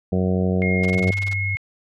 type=harmonic tone; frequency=92.5 Hz; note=F#2; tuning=in tune; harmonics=1 / 2 / 3 / 4 / 5 / 6 / 7 / 8; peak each=-23 / -20 / -33 / -28 / -27 / -32 / -32 / -38 dBFS; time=0.12-1.11 s; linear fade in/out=5 ms
type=tone with pitch glide; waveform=sine; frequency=2139 to 2166 Hz; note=C7 to C#7; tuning=+38 to -41 cents; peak=-23 dBFS; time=0.62-1.57 s; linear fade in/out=0 ms; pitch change=+21 cents; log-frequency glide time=0.84-0.96 s
type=noise bursts; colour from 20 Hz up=white; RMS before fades=-32 dBFS; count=11; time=0.83-1.336 s; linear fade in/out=5 ms; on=26 ms; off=22 ms
type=tone; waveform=sine; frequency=98 Hz; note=G2; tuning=in tune; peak=-23 dBFS; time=0.94-1.56 s; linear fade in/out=10 ms
effects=low-pass 5000 Hz 12 dB/octave